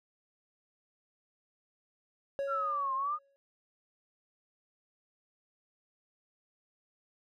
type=tone with exponential decay; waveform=triangle; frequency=554.4 Hz; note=C#5; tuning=in tune; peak=-28 dBFS; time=2.39-3.36 s; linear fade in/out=0 ms; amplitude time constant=210 ms
type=exponential two-way sweep; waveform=sine; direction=down then up; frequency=1396.9 to 1046.5 to 1246 Hz; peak=-30 dBFS; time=2.47-3.19 s; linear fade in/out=50 ms; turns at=2.94 s
effects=none